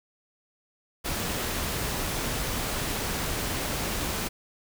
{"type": "noise", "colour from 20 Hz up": "pink", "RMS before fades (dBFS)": -30, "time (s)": [1.04, 4.29], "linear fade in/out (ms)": 20, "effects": []}